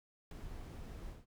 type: noise with ADSR envelope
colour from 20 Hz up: brown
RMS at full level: -40 dBFS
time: 0.31-1.26 s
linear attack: 3 ms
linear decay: 4 ms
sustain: -7 dB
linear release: 170 ms
effects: none